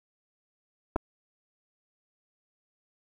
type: clicks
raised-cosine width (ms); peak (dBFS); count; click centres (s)
1; -14; 2; 0.96 / 0.963
effects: 9-bit